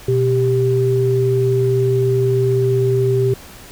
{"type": "tone pair together", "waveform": "sine", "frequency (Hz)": [123.47, 392], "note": ["B2", "G4"], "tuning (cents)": [0, 0], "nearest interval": "octave + minor sixth", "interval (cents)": 2000, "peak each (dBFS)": [-16, -15], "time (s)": [0.08, 3.34], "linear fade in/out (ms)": 5, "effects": ["pink hiss -39 dBFS RMS until 3.71 s"]}